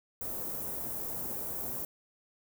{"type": "band-stop noise", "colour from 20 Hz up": "white", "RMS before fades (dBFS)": -37, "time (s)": [0.21, 1.85], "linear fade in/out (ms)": 2, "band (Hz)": [670, 16000], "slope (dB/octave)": 12, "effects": []}